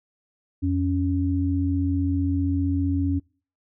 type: tone pair together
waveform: sine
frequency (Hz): 87.5 / 277.8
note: F2 / C#4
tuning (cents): +4 / +4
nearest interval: octave + minor sixth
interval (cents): 2000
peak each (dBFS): -23 / -23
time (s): 0.62-3.2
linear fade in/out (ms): 20
effects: noise-tail reverb RT60 0.4 s tail -24 dB re dry